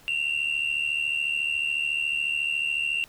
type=tone pair together; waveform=sine; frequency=2707 / 2781 Hz; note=E7 / F7; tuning=+45 / -8 cents; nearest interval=unison; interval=47 cents; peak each=-26 / -25 dBFS; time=0.08-3.04 s; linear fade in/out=0 ms; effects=tanh soft clip ceiling -20 dBFS + pink hiss -54 dBFS RMS until 3.08 s